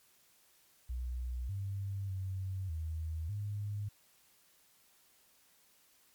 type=tone with pitch steps; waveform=sine; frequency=61.7 / 98.4 / 94.8 / 79.9 / 103 Hz; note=B1 / G2 / F#2 / D#2 / G#2; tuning=-1 / +7 / +43 / +47 / -14 cents; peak=-35 dBFS; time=0.89-3.89 s; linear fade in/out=10 ms; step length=600 ms; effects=white hiss -67 dBFS RMS until 6.14 s + MP3 96 kbps